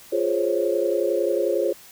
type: chord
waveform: sine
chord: Db major seventh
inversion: first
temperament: equal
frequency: 349.2 / 415.3 / 523.3 / 554.4 Hz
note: F4 / Ab4 / C5 / Db5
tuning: 0 / 0 / 0 / 0 cents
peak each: -25 dBFS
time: 0.12-1.73 s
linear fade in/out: 10 ms
effects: white hiss -47 dBFS RMS until 1.91 s